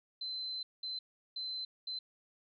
sine tone bursts at uneven times, 4065 Hz, B7, 49 cents sharp, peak -37 dBFS, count 4, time 0.21-0.63 / 0.83-0.99 / 1.36-1.65 / 1.87-1.99 s, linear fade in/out 5 ms, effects none

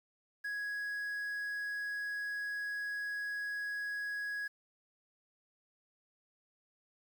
triangle tone with quantisation, 1666 Hz, G#6, 5 cents sharp, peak -34 dBFS, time 0.44-4.48 s, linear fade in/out 10 ms, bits 10, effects none

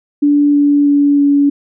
sine tone with pitch steps, 290 / 288.2 / 286.3 / 284.5 Hz, D4 / D4 / D4 / C#4, -22 / -33 / -44 / +45 cents, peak -7 dBFS, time 0.22-1.5 s, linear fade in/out 10 ms, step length 320 ms, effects none

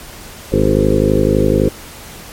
harmonic tone with a mistuned harmonic, 51.91 Hz, G#1, in tune, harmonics 1 / 2 / 3 / 4 / 5 / 6 / 7 / 8 / 9 / 10, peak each -19 / -19 / -19 / -19 / -19 / -19 / -19 / -19 / -19 / -19 dBFS, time 0.52-1.69 s, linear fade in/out 5 ms, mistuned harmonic 7, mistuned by +39 cents, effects pink hiss -34 dBFS RMS until 2.32 s + MP3 64 kbps

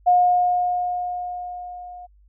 sine tone with level ramp, 717 Hz, F5, 45 cents sharp, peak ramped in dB -11 to -36 dBFS, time 0.06-2.07 s, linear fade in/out 20 ms, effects added 50 Hz sine -51 dBFS peak until 2.28 s

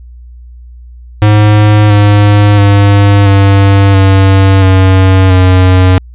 square tone with pitch steps, 105.4 / 103.11 / 100.87 / 98.68 / 96.54 / 94.44 / 92.39 Hz, G#2 / G#2 / G2 / G2 / G2 / F#2 / F#2, +26 / -12 / +50 / +12 / -26 / +36 / -2 cents, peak -3 dBFS, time 1.22-5.98 s, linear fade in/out 0 ms, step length 680 ms, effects added 60 Hz sine -28 dBFS peak until 6.14 s + resampled to 8000 Hz

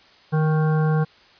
harmonic tone with a mistuned harmonic, 156.3 Hz, D#3, 8 cents sharp, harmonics 1 / 3 / 5 / 7 / 9 / 10, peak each -17 / -27 / -31 / -34 / -36 / -37 dBFS, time 0.32-1.05 s, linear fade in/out 20 ms, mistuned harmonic 1, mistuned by -19 cents, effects white hiss -52 dBFS RMS until 1.39 s + resampled to 11025 Hz

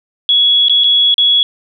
sine tone with dropouts, 3360 Hz, G#7, 19 cents sharp, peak -7 dBFS, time 0.29-1.43 s, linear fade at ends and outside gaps 1 ms, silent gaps 0.684-0.696 / 0.837-0.842 / 1.142-1.181 s, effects none

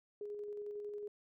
sine tone with tremolo, 414.3 Hz, G#4, 4 cents flat, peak -40 dBFS, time 0.21-1.08 s, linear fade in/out 2 ms, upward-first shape square, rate 11 Hz, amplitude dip 25%, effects none

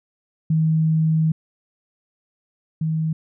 sine tone pair in turn, 158.9 / 158.9 Hz, D#3 / D#3, +37 / +37 cents, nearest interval unison, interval 0 cents, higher neither, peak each -15 / -19 dBFS, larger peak first, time 0.5-1.32 / 2.81-3.13 s, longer first, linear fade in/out 5 ms, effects none

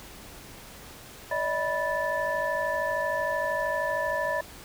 sine tone cluster, 579 / 632 / 982 / 1752 Hz, D5 / D#5 / B5 / A6, -25 / +27 / -10 / -8 cents, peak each -31 dBFS, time 1.31-4.41 s, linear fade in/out 5 ms, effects pink hiss -46 dBFS RMS until 4.64 s

